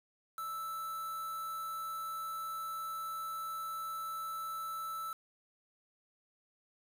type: tone with quantisation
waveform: triangle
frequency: 1318.5 Hz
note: E6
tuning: in tune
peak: -36 dBFS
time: 0.38-5.13 s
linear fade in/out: 2 ms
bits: 8
effects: none